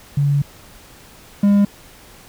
sine / triangle tone pair in turn, 142.5 / 202.2 Hz, C#3 / G#3, +48 / -46 cents, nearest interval tritone, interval 606 cents, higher second, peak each -13 / -8 dBFS, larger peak second, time 0.17-0.42 / 1.43-1.65 s, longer first, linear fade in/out 5 ms, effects pink hiss -44 dBFS RMS until 2.28 s

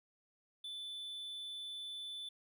triangle tone with amplitude modulation, 3500 Hz, A7, 10 cents flat, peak -40 dBFS, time 0.64-2.29 s, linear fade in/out 5 ms, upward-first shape sine, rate 200 Hz, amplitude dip 25%, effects none

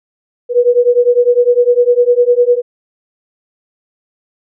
sine beating tone pair, 481.6 / 491.5 Hz, B4 / B4, -44 / -8 cents, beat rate 9.9 Hz, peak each -10 dBFS, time 0.49-2.62 s, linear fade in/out 50 ms, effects none

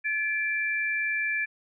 sine tone pair together, 1721 / 2352 Hz, A6 / D7, -39 / +2 cents, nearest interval perfect fourth, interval 541 cents, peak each -28 dBFS, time 0.04-1.46 s, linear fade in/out 20 ms, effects none

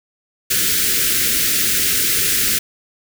white band-stop noise, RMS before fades -17 dBFS, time 0.5-2.59 s, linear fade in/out 10 ms, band 480 to 1400 Hz, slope 48 dB/octave, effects none

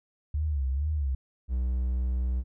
sine tone with vibrato, 71.2 Hz, C#2, 47 cents sharp, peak -25 dBFS, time 0.34-1.15 s, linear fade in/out 5 ms, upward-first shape sine, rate 2.2 Hz, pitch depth 150 cents each way
triangle tone, 62.6 Hz, B1, 24 cents sharp, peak -23 dBFS, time 1.48-2.44 s, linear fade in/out 50 ms
effects none

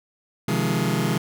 sawtooth chord, F minor seventh, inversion second, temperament just, 130.96 / 157.15 / 174.61 / 209.5 Hz, C3 / Eb3 / F3 / Ab3, +2 / +18 / 0 / +15 cents, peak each -22 dBFS, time 0.48-1.18 s, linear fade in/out 5 ms, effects none

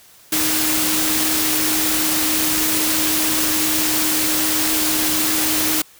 sine tone in noise, 311.1 Hz, D#4, in tune, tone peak -24 dBFS, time 0.32-5.82 s, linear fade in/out 5 ms, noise white, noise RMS -19 dBFS, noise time 0.32-5.82 s, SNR -8 dB, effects white hiss -48 dBFS RMS until 5.99 s

